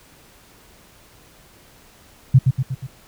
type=tone with echo; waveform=sine; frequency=130.81 Hz; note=C3; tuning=in tune; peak=-6 dBFS; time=2.34-2.39 s; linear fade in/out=10 ms; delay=120 ms; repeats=4; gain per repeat=-5 dB; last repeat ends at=2.87 s; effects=pink hiss -50 dBFS RMS until 3.07 s